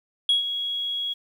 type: tone with ADSR envelope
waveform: sine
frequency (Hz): 3322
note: G#7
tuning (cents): 0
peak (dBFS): -14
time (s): 0.29-1.14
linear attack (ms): 3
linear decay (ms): 130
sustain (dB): -11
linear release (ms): 16
effects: tanh soft clip ceiling -14 dBFS + 9-bit